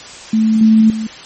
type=tone with level steps; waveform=sine; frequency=220 Hz; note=A3; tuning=in tune; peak=-9 / -5 / -17 dBFS; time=0.33-1.07 s; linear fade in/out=5 ms; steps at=0.61 / 0.9 s; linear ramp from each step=2 ms; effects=white hiss -33 dBFS RMS until 1.25 s + MP3 32 kbps

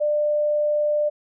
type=tone; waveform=sine; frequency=596 Hz; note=D5; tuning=25 cents sharp; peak=-18 dBFS; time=0-1.1 s; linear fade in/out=20 ms; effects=none

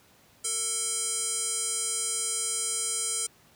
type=tone with band-pass filter; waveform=square; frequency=450 Hz; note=A4; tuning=39 cents sharp; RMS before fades=-30 dBFS; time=0.44-3.27 s; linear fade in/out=10 ms; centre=8300 Hz; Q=5.3; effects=pink hiss -59 dBFS RMS until 3.55 s + high-pass 80 Hz 12 dB/octave

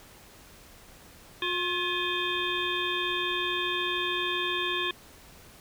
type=harmonic tone with a mistuned harmonic; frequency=357.3 Hz; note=F4; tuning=40 cents sharp; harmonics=1 / 3 / 5 / 7 / 9 / 10; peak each=-34 / -34 / -34 / -34 / -34 / -34 dBFS; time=1.42-4.91 s; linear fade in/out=2 ms; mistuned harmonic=5; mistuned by=-66 cents; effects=pink hiss -52 dBFS RMS until 5.6 s

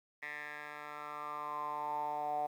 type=tone with band-pass filter sweep; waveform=10% pulse; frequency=148.7 Hz; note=D3; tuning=22 cents sharp; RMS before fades=-40 dBFS; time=0.22-2.47 s; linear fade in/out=10 ms; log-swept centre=1900 to 720 Hz; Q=7.7; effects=11-bit

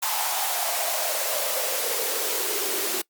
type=noise with high-pass filter sweep; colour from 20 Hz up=white; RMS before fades=-26 dBFS; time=0.02-3.02 s; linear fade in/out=10 ms; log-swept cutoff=860 to 350 Hz; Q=5.6; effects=noise-tail reverb RT60 0.1 s tail -22 dB re dry + Opus 48 kbps

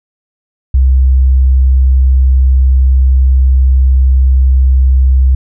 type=tone; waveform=sine; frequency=65.2 Hz; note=C2; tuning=5 cents flat; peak=-4 dBFS; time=0.74-5.35 s; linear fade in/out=5 ms; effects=none

